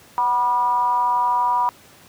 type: tone with frequency modulation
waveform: sine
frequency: 974 Hz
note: B5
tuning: 24 cents flat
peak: -16 dBFS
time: 0.18-1.69 s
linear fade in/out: 0 ms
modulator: 228 Hz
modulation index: 0.54
effects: pink hiss -48 dBFS RMS until 2.08 s + high-pass 100 Hz 12 dB/octave